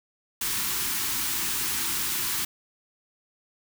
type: band-stop noise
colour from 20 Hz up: white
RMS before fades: -28 dBFS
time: 0.41-2.45 s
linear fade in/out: 5 ms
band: 400 to 860 Hz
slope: 48 dB/octave
effects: none